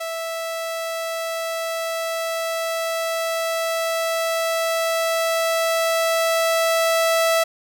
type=tone with level ramp; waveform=sawtooth; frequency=658 Hz; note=E5; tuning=3 cents flat; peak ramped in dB=-22 to -12 dBFS; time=0-7.44 s; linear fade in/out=10 ms; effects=none